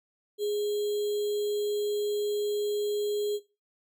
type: tone with sample-and-hold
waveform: sine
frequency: 415.3 Hz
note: G#4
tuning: in tune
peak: -26 dBFS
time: 0.38-3.4 s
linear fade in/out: 50 ms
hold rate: 3675 Hz
effects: noise-tail reverb RT60 0.3 s tail -19 dB re dry